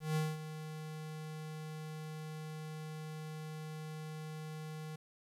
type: tone with ADSR envelope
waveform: square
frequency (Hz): 155.56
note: D#3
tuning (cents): 0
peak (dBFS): -31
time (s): 0-4.96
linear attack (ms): 160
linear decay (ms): 210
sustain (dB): -12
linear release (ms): 7
effects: resampled to 32000 Hz + 11-bit